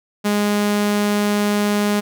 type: tone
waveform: sawtooth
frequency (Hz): 206.6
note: G#3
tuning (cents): -9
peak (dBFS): -12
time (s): 0.24-2.01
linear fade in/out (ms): 20
effects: none